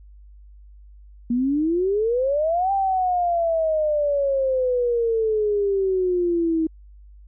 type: exponential two-way sweep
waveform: sine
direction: up then down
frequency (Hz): 234.5 to 793 to 317.3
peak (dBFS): -18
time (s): 1.3-6.67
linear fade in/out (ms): 5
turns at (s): 2.72
effects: added 50 Hz sine -43 dBFS peak until 7.27 s